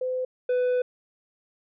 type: tone pair in turn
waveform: sine / triangle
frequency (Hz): 510 / 498.6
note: C5 / B4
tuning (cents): -44 / +16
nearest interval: unison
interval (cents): 40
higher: first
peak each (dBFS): -25 / -19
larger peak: second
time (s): 0.01-0.25 / 0.49-0.82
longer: second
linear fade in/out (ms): 5
effects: resampled to 8000 Hz